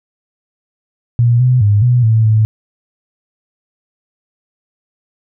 sine tone with pitch steps, 119.1 / 126.3 / 103 / 123.1 / 111.5 / 109.2 Hz, A#2 / B2 / G#2 / B2 / A2 / A2, +38 / +39 / -14 / -5 / +23 / -13 cents, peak -7 dBFS, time 1.19-2.45 s, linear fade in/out 0 ms, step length 210 ms, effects none

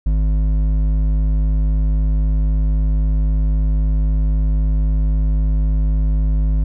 sine tone with hard clipping, 51.9 Hz, G#1, in tune, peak -15 dBFS, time 0.06-6.64 s, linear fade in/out 5 ms, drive 8 dB, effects none

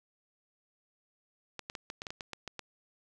clicks, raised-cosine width 0.2 ms, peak -22 dBFS, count 11, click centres 1.593 / 1.699 / 1.752 / 1.901 / 2.019 / 2.068 / 2.105 / 2.208 / 2.333 / 2.477 / 2.593 s, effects none

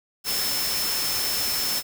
sine tone in noise, 5290 Hz, E8, 5 cents sharp, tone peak -27 dBFS, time 0.24-1.83 s, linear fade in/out 50 ms, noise white, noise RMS -27 dBFS, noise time 0.24-1.83 s, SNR -3 dB, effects none

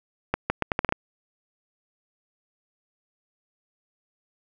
accelerating click train, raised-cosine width 0.5 ms, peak -7 dBFS, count 8, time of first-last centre 0.34-0.924 s, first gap 160 ms, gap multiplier 0.77, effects none

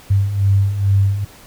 sine beating tone pair, 97 / 99.3 Hz, G2 / G2, -18 / +23 cents, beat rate 2.3 Hz, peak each -19 / -13 dBFS, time 0.1-1.25 s, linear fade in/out 10 ms, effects pink hiss -43 dBFS RMS until 1.46 s

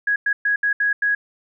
sine tone bursts at uneven times, 1661.2 Hz, G#6, in tune, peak -16 dBFS, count 6, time 0.07-0.16 / 0.26-0.33 / 0.45-0.56 / 0.63-0.73 / 0.8-0.93 / 1.02-1.15 s, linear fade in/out 5 ms, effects none

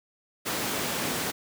pink high-pass noise, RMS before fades -30 dBFS, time 0.45-1.32 s, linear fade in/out 20 ms, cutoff 170 Hz, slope 12 dB/octave, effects none

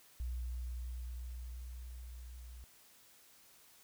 sine tone with level ramp, 61 Hz, B1, 21 cents flat, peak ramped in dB -36 to -48 dBFS, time 0.2-2.64 s, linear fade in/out 0 ms, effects white hiss -63 dBFS RMS until 3.83 s

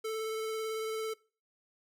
square tone with vibrato, 440 Hz, A4, in tune, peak -34 dBFS, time 0.04-1.14 s, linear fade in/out 10 ms, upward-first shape triangle, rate 18 Hz, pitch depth 16 cents each way, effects noise-tail reverb RT60 0.4 s tail -23 dB re dry

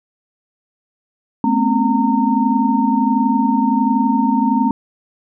sine tone cluster, 215.8 / 247 / 268.4 / 918 Hz, A3 / B3 / C4 / A#5, -33 / 0 / +44 / -27 cents, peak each -18 dBFS, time 1.44-4.71 s, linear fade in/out 2 ms, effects none

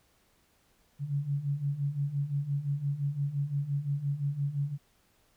sine beating tone pair, 138.59 / 144.39 Hz, C#3 / D3, 0 / -29 cents, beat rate 5.8 Hz, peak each -34 / -30 dBFS, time 0.99-4.78 s, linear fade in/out 50 ms, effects pink hiss -68 dBFS RMS until 5.36 s

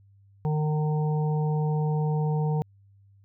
harmonic tone, 152.6 Hz, D#3, 33 cents flat, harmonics 1 / 3 / 5 / 6, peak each -23 / -33 / -37 / -39 dBFS, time 0.45-2.62 s, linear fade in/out 0 ms, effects added 99 Hz sine -54 dBFS peak until 3.24 s

